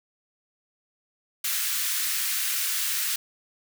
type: high-pass noise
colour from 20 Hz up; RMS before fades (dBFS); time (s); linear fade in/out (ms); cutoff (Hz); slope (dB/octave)
white; -27; 1.44-3.16; 5; 1400; 24
effects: none